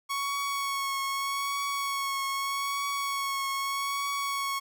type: tone with vibrato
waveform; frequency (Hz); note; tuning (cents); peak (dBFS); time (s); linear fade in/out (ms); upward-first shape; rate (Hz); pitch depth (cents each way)
sawtooth; 1108.7; C#6; 0; -25; 0.09-4.6; 20; triangle; 0.81; 25
effects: none